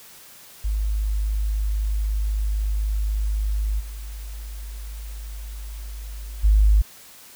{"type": "tone with level steps", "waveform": "sine", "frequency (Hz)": 51.9, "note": "G#1", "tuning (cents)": 0, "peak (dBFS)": [-20, -31, -12], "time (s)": [0.64, 6.82], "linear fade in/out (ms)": 10, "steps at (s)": [3.79, 6.43], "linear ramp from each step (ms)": 20, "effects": ["white hiss -46 dBFS RMS until 7.35 s"]}